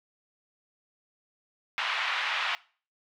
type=band-pass noise; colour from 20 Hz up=white; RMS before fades=-30 dBFS; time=1.78-2.55 s; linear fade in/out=0 ms; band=840 to 3100 Hz; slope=24 dB/octave; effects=noise-tail reverb RT60 0.4 s tail -21 dB re dry